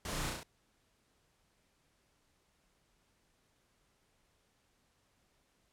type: noise with echo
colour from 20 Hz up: pink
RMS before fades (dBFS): -41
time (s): 0.05-0.3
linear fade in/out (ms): 2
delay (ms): 33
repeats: 4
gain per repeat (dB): -2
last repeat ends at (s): 0.432
effects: pink hiss -74 dBFS RMS until 5.72 s + low-pass 11000 Hz 12 dB/octave